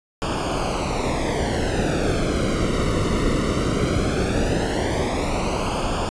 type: noise with flanger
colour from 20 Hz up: brown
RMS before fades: -22 dBFS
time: 0.22-6.09 s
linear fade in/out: 0 ms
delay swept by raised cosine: 0.5 to 1.23 ms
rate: 0.17 Hz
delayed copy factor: -0.8
effects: resampled to 22050 Hz